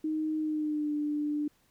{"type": "tone with pitch glide", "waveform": "sine", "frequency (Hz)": [311.1, 296.5], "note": ["D#4", "D4"], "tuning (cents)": [0, 17], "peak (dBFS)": -28, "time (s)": [0.04, 1.48], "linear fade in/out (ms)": 5, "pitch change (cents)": -83, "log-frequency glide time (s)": [0.38, 0.93], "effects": ["pink hiss -68 dBFS RMS until 1.7 s"]}